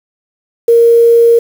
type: tone with quantisation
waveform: sine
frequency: 466.2 Hz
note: A#4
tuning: in tune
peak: -3 dBFS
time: 0.68-1.39 s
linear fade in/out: 5 ms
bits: 5
effects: none